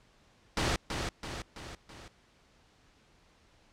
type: noise with echo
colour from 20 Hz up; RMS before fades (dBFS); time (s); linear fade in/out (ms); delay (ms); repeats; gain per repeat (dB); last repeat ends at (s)
pink; -29; 0.57-0.76; 2; 330; 4; -5; 2.08
effects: pink hiss -64 dBFS RMS until 3.72 s + low-pass 6000 Hz 12 dB/octave